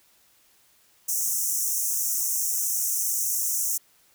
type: high-pass noise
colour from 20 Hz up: pink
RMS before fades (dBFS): -26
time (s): 1.08-3.78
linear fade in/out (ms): 10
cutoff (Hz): 5700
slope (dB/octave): 96
effects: white hiss -61 dBFS RMS until 4.14 s